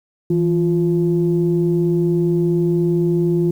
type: tone pair together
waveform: sine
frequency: 164.8 / 349.2 Hz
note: E3 / F4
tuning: 0 / 0 cents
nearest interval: octave + minor second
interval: 1300 cents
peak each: -16 dBFS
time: 0.3-3.51 s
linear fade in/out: 5 ms
effects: tanh soft clip ceiling -7 dBFS + 8-bit